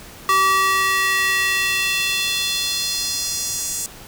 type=tone with high-pass filter sweep; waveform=square; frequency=383.6 Hz; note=G4; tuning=37 cents flat; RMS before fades=-20 dBFS; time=0.29-3.86 s; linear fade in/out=0 ms; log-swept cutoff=1100 to 7200 Hz; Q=2.2; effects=pink hiss -40 dBFS RMS until 4.07 s